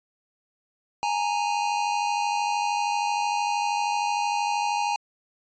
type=tone pair together; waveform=square; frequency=830.6 / 923.6 Hz; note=G#5 / A#5; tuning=0 / -16 cents; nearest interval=major second; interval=184 cents; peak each=-26 / -28 dBFS; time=1.03-4.96 s; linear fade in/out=0 ms; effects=resampled to 16000 Hz